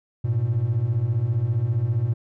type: beating tone pair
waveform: triangle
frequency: 105.3 / 120.3 Hz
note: G#2 / B2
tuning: +24 / -45 cents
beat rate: 15 Hz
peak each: -22 / -19 dBFS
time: 0.24-2.14 s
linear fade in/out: 10 ms
effects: tanh soft clip ceiling -12 dBFS